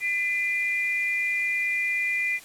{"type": "tone pair together", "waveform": "sine", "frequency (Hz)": [2014, 2397], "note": ["B6", "D7"], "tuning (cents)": [33, 35], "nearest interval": "minor third", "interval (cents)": 302, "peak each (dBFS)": -26, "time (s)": [0, 2.4], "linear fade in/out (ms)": 50, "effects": ["white hiss -47 dBFS RMS until 2.44 s", "low-pass 12000 Hz 12 dB/octave"]}